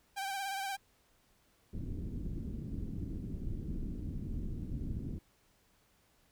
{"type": "tone with vibrato", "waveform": "sawtooth", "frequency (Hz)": 784, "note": "G5", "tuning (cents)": 0, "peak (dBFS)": -32, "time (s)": [0.16, 0.77], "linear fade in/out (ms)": 20, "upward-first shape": "sine", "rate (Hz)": 17, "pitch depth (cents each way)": 41}
{"type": "low-pass noise", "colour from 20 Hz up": "pink", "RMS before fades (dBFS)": -39, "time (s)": [1.73, 5.19], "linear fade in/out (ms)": 5, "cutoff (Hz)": 290, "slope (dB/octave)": 24}
{"effects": ["pink hiss -70 dBFS RMS until 6.31 s"]}